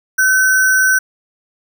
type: tone with sample-and-hold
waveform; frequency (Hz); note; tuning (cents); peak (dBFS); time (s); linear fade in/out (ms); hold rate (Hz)
sine; 1524; G6; -49; -9; 0.18-0.99; 10; 7350
effects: none